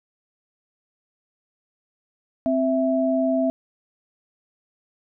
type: tone pair together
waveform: sine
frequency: 261.6 / 658.4 Hz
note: C4 / E5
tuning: 0 / -2 cents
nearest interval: octave + major third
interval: 1598 cents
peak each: -21 dBFS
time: 2.46-3.5 s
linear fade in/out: 0 ms
effects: none

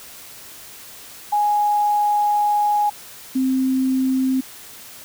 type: tone pair in turn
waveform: sine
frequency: 830.6 / 261.6 Hz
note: G#5 / C4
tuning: 0 / 0 cents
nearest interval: octave + minor sixth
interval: 2000 cents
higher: first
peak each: -15 / -16 dBFS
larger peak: first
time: 1.32-2.9 / 3.35-4.41 s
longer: first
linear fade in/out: 10 ms
effects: white hiss -40 dBFS RMS until 5.04 s

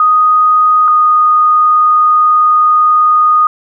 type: tone pair in turn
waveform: sine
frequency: 1244.5 / 1235.2 Hz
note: D#6 / D#6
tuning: 0 / -13 cents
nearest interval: unison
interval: 13 cents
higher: first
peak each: -5 dBFS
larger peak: neither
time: 0-0.88 / 0.88-3.47 s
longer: second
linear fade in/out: 2 ms
effects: none

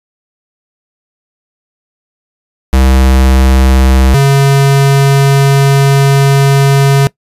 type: tone pair in turn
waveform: square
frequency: 65.41 / 138.27 Hz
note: C2 / C#3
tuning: 0 / -4 cents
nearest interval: octave + minor second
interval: 1296 cents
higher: second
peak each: -5 dBFS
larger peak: neither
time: 2.73-4.14 / 4.14-7.07 s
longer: second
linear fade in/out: 0 ms
effects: noise-tail reverb RT60 0.1 s tail -21 dB re dry + resampled to 32000 Hz

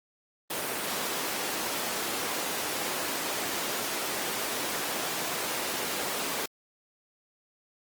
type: high-pass noise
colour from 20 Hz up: pink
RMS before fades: -32 dBFS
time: 0.5-6.46 s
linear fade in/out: 5 ms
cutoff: 320 Hz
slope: 12 dB/octave
effects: Opus 32 kbps

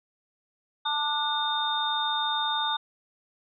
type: tone cluster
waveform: sine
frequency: 884 / 1185 / 1463 / 3647 Hz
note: A5 / D6 / F#6 / A#7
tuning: +8 / +15 / -20 / -39 cents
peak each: -29 / -33 / -35 / -28 dBFS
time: 0.85-2.77 s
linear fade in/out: 10 ms
effects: none

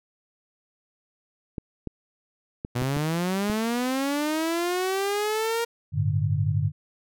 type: clicks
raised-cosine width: 3 ms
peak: -18 dBFS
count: 6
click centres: 1.582 / 1.873 / 2.649 / 2.821 / 2.968 / 3.499 s
type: linear sweep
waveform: sawtooth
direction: up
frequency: 119.2 to 469.8 Hz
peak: -20 dBFS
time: 2.75-5.65 s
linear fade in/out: 10 ms
type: chord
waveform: sine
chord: G suspended second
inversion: none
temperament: just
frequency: 98 / 110.25 / 147 Hz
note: G2 / A2 / D3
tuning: 0 / +4 / +2 cents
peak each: -25 / -27 / -25 dBFS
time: 5.92-6.72 s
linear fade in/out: 50 ms
effects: none

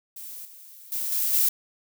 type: noise with level steps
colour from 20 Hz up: violet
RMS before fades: -39 / -47 / -29 / -25 / -21 dBFS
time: 0.16-1.49 s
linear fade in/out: 5 ms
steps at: 0.45 / 0.92 / 1.12 / 1.33 s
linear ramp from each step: 2 ms
effects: none

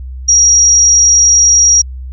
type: tone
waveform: sine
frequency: 5690 Hz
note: F8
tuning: 31 cents sharp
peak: -4 dBFS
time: 0.28-1.82 s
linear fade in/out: 10 ms
effects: added 64 Hz sine -22 dBFS peak until 2.12 s

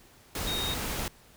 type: tone in noise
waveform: sine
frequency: 3729 Hz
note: A#7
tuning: in tune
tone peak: -31 dBFS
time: 0.47-0.74 s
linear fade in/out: 2 ms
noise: pink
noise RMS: -33 dBFS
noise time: 0.35-1.08 s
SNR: -1 dB
effects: pink hiss -57 dBFS RMS until 1.36 s

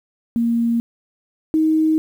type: tone pair in turn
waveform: sine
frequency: 233.1 / 314.9 Hz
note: A#3 / D#4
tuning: 0 / +21 cents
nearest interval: perfect fourth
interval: 521 cents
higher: second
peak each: -15 / -13 dBFS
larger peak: second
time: 0.36-0.8 / 1.54-1.98 s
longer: neither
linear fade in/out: 0 ms
effects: 8-bit

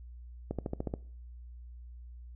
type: accelerating click train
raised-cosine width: 2 ms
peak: -20 dBFS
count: 7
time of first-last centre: 0.51-0.939 s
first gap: 77 ms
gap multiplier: 0.97
effects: noise-tail reverb RT60 0.5 s tail -21 dB re dry + added 60 Hz sine -45 dBFS peak until 2.35 s

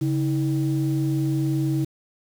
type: tone pair together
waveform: sine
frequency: 139.29 / 320.2 Hz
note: C#3 / D#4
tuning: +9 / +50 cents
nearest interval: octave + major second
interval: 1441 cents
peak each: -21 / -23 dBFS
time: 0.01-1.85 s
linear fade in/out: 10 ms
effects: tanh soft clip ceiling -14 dBFS + 7-bit

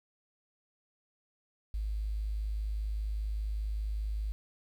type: tone with quantisation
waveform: sine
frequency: 52.5 Hz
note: G#1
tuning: 19 cents sharp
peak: -31 dBFS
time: 1.74-4.32 s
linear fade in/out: 0 ms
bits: 10
effects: none

